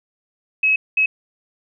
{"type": "tone bursts at uneven times", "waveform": "sine", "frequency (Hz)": 2566, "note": "E7", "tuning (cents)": -47, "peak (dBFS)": -13, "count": 2, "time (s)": [[0.63, 0.76], [0.97, 1.06]], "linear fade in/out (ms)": 5, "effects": []}